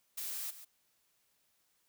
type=noise with echo; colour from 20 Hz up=blue; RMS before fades=-40 dBFS; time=0.17-0.51 s; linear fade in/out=10 ms; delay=140 ms; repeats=1; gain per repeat=-12 dB; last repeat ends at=0.65 s; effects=white hiss -75 dBFS RMS until 1.88 s